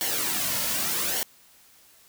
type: noise with flanger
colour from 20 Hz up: white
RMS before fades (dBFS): -27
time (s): 0.01-1.23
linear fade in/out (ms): 0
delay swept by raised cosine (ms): 0.79 to 2.59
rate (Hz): 0.83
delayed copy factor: -0.6
effects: white hiss -56 dBFS RMS until 2.08 s